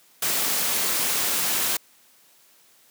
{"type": "noise with amplitude modulation", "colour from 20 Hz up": "white", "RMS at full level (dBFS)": -22, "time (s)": [0.22, 1.77], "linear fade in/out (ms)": 5, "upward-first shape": "sine", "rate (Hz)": 285, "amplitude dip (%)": 40, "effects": ["white hiss -57 dBFS RMS until 2.9 s", "high-pass 150 Hz 12 dB/octave"]}